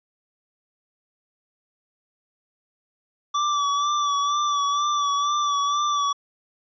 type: tone with vibrato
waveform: square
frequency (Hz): 1158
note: D6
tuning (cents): -25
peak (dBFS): -21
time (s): 3.34-6.13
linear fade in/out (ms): 10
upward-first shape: sine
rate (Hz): 2.1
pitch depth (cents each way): 37
effects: resampled to 16000 Hz